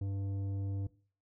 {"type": "tone with tanh clipping", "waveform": "triangle", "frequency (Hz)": 98.4, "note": "G2", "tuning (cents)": 7, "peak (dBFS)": -35, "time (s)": [0.01, 0.87], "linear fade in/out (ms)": 5, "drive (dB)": 14, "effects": ["noise-tail reverb RT60 0.4 s tail -18 dB re dry"]}